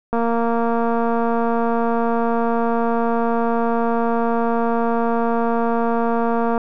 click train, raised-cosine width 1 ms, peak -8 dBFS, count 1497, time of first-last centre 0.13-6.578 s, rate 232 Hz, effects none

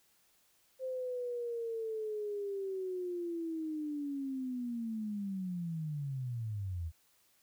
sine linear sweep, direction down, 523.3 to 77.7 Hz, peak -35 dBFS, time 0.79-6.92 s, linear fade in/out 50 ms, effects white hiss -70 dBFS RMS until 7.42 s

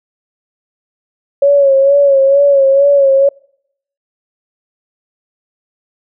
sine tone with vibrato, 554.4 Hz, C#5, in tune, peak -5 dBFS, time 1.42-3.29 s, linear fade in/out 5 ms, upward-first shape sine, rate 2.2 Hz, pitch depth 48 cents each way, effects noise-tail reverb RT60 0.7 s tail -26 dB re dry

